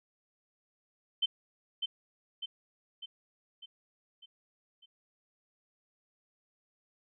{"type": "tone with echo", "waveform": "sine", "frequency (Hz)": 3085, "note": "G7", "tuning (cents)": -28, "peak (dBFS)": -25, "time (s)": [1.22, 1.26], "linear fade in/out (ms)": 10, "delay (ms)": 600, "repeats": 6, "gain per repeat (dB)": -5, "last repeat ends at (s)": 4.86, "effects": []}